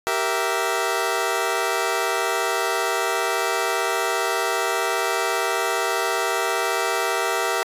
15% pulse chord, E diminished, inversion first, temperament equal with one note detuned, 388.6 / 466.2 / 659.3 Hz, G4 / Bb4 / E5, -15 / 0 / 0 cents, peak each -19 dBFS, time 0.07-7.63 s, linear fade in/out 0 ms, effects resampled to 32000 Hz

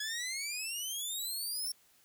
15% pulse exponential sweep, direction up, 1677 to 5500 Hz, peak -29 dBFS, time 0-1.72 s, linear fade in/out 5 ms, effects white hiss -66 dBFS RMS until 2.04 s

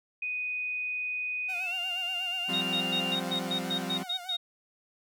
sine tone with pitch glide, 2489 to 2794 Hz, D#7 to F7, 0 to 0 cents, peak -30 dBFS, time 0.22-3.15 s, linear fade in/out 5 ms, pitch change +200 cents, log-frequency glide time 1.59-1.75 s
sawtooth tone with vibrato, 727 Hz, F#5, 31 cents flat, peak -37 dBFS, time 1.48-4.37 s, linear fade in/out 20 ms, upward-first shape sine, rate 8.3 Hz, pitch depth 73 cents each way
sawtooth chord, F suspended second, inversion none, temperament equal, 174.61 / 196 / 261.6 Hz, F3 / G3 / C4, 0 / 0 / 0 cents, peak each -33 dBFS, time 2.48-4.04 s, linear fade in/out 20 ms
sine tone bursts, 3729 Hz, A#7, in tune, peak -28 dBFS, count 10, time 2.53-4.37 s, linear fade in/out 10 ms, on 85 ms, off 110 ms
effects none

